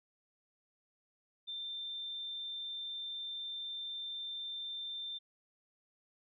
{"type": "tone", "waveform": "sine", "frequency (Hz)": 3576, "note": "A7", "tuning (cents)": 27, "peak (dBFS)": -39, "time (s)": [1.47, 5.19], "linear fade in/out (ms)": 20, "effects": []}